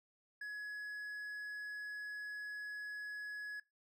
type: tone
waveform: triangle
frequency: 1685 Hz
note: G#6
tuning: 25 cents sharp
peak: -40 dBFS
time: 0.41-3.6 s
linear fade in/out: 5 ms
effects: noise-tail reverb RT60 0.2 s tail -21 dB re dry